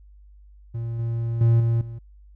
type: tone with level steps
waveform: triangle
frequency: 115.8 Hz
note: A#2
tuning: 11 cents flat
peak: -24 / -21 / -12 / -16 / -30 dBFS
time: 0.74-1.99 s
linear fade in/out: 10 ms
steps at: 0.99 / 1.41 / 1.6 / 1.81 s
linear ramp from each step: 2 ms
effects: added 50 Hz sine -46 dBFS peak until 2.35 s